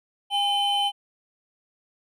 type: tone pair together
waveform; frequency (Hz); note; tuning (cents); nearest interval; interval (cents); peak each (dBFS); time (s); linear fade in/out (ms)
triangle; 810 / 3058; G#5 / G7; -43 / -44; octave + major seventh; 2299; -22; 0.3-0.92; 50
effects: none